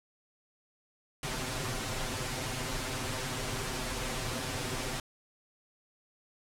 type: noise with comb filter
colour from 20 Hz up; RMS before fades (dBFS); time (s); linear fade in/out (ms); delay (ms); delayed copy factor
pink; -35; 1.23-5; 2; 7.8; +0.95
effects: low-pass 10000 Hz 12 dB/octave